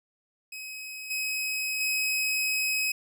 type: tone with level steps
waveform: sawtooth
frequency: 2542 Hz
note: D#7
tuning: 36 cents sharp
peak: -34 / -25 / -22 dBFS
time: 0.52-2.92 s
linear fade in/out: 5 ms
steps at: 1.1 / 1.8 s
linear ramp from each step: 10 ms
effects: none